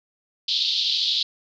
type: band-pass noise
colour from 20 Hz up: pink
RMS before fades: -23 dBFS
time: 0.48-1.23 s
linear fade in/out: 5 ms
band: 3400 to 4500 Hz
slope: 48 dB/octave
effects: none